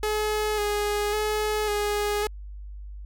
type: tone with vibrato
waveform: sawtooth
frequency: 420 Hz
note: G#4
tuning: 19 cents sharp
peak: -20 dBFS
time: 0.03-2.27 s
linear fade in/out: 2 ms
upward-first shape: square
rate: 0.91 Hz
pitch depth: 23 cents each way
effects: added 50 Hz sine -36 dBFS peak until 3.05 s